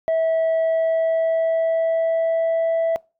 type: tone with pitch glide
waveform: sine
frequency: 650 to 658.7 Hz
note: E5 to E5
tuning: -24 to -1 cents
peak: -14 dBFS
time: 0.08-2.96 s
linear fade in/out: 0 ms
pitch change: +23 cents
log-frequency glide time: 0.49-2.76 s
effects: noise-tail reverb RT60 0.3 s tail -25 dB re dry + tanh soft clip ceiling -16 dBFS